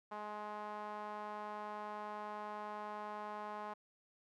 sawtooth tone with band-pass filter, 210 Hz, G#3, 19 cents sharp, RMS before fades -45 dBFS, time 0.11-3.74 s, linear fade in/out 10 ms, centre 950 Hz, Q 2.7, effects none

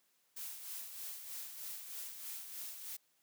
blue noise with tremolo, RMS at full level -44 dBFS, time 0.36-2.97 s, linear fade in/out 10 ms, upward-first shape sine, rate 3.2 Hz, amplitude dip 50%, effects white hiss -75 dBFS RMS until 3.22 s + high-pass 150 Hz 12 dB/octave

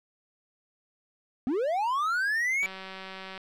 triangle linear sweep, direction up, 232.5 to 2323 Hz, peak -23 dBFS, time 1.47-2.66 s, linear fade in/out 0 ms
click train, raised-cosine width 0.3 ms, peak -25 dBFS, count 143, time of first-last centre 2.63-3.377 s, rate 190 Hz
effects none

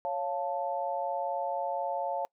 sine chord, Db augmented, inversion none, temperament equal, 554.4 / 698.5 / 880 Hz, Db5 / F5 / A5, 0 / 0 / 0 cents, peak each -34 dBFS, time 0.05-2.25 s, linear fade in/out 0 ms, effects noise-tail reverb RT60 0.1 s tail -25 dB re dry

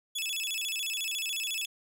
sawtooth tone with vibrato, 2978 Hz, F#7, 11 cents sharp, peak -28 dBFS, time 0.15-1.66 s, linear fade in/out 10 ms, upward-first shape square, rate 14 Hz, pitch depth 230 cents each way, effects none

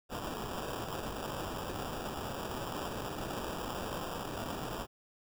blue noise with sample-and-hold, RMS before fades -39 dBFS, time 0.09-4.87 s, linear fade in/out 50 ms, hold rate 2100 Hz, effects none

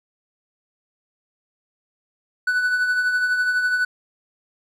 triangle tone with tremolo, 1489 Hz, F#6, 11 cents sharp, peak -14 dBFS, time 2.47-3.85 s, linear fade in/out 5 ms, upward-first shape triangle, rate 12 Hz, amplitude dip 50%, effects none

